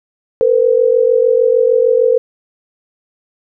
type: tone pair together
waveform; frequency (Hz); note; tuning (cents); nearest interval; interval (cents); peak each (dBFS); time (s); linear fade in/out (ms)
sine; 457.9 / 504.5; A#4 / B4; -31 / +37; major second; 168; -11; 0.41-2.18; 0
effects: none